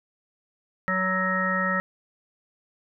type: harmonic tone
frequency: 187.1 Hz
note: F#3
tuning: 20 cents sharp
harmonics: 1 / 3 / 5 / 7 / 9 / 10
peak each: -29 / -31 / -37 / -27 / -38 / -26 dBFS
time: 0.88-1.8 s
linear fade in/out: 0 ms
effects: none